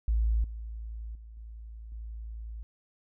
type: tone with level steps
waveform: sine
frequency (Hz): 55.5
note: A1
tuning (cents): +16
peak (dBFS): -23 / -36 / -44 / -41 / -37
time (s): 0.08-2.63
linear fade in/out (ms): 0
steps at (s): 0.44 / 1.15 / 1.37 / 1.92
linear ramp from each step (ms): 2
effects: none